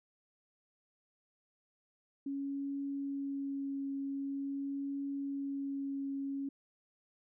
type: tone with vibrato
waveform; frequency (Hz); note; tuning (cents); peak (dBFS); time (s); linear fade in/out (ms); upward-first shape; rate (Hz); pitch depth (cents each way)
sine; 277.2; C#4; 0; -35; 2.26-6.49; 5; triangle; 0.45; 12
effects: none